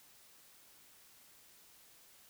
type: silence
effects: white hiss -62 dBFS RMS until 2.29 s